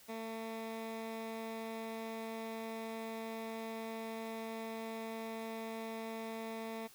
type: tone with low-pass filter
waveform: 15% pulse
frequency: 224.2 Hz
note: A3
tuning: 33 cents sharp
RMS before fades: -43 dBFS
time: 0.08-6.88 s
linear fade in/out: 20 ms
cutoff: 3600 Hz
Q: 0.79
effects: white hiss -60 dBFS RMS until 6.94 s